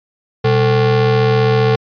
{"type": "ring-modulated tone", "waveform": "square", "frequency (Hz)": 160.3, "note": "E3", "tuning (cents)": -48, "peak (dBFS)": -8, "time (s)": [0.44, 1.76], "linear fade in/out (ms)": 10, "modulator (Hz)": 283, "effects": ["resampled to 11025 Hz"]}